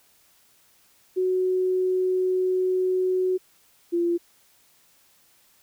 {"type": "tone pair in turn", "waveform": "sine", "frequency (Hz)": [370, 344], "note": ["F#4", "F4"], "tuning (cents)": [0, -26], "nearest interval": "minor second", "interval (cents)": 126, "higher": "first", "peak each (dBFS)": [-20, -20], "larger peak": "neither", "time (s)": [[1.16, 3.38], [3.92, 4.18]], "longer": "first", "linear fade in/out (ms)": 20, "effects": ["white hiss -60 dBFS RMS until 5.62 s"]}